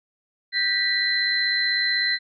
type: tone cluster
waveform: sine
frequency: 1581 / 1866 / 1962 / 4080 Hz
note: G6 / A#6 / B6 / C8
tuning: +14 / +1 / -12 / -44 cents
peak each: -32 / -31 / -23 / -23 dBFS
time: 0.52-2.19 s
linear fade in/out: 50 ms
effects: none